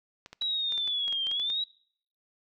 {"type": "clicks", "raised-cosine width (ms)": 0.2, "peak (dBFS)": -26, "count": 12, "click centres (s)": [0.261, 0.33, 0.421, 0.723, 0.778, 0.876, 1.08, 1.126, 1.269, 1.314, 1.398, 1.501]}
{"type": "linear two-way sweep", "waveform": "sine", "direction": "down then up", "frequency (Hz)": [3900, 3139, 3900], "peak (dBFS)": -27, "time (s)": [0.41, 1.64], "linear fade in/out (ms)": 5, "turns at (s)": 1.26}
{"effects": ["noise-tail reverb RT60 0.6 s tail -24 dB re dry"]}